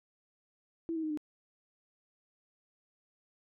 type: tone with pitch steps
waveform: sine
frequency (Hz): 330.7 / 320.5 / 310.7 / 301.2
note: E4 / E4 / D#4 / D4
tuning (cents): +6 / -49 / -2 / +44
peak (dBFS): -32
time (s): 0.89-1.174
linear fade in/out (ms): 0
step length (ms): 71
effects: none